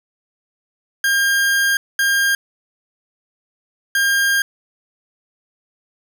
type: tone bursts at uneven times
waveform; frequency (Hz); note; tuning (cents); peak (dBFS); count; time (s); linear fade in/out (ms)
40% pulse; 1608; G6; +44; -13; 3; 1.04-1.77 / 1.99-2.35 / 3.95-4.42; 2
effects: none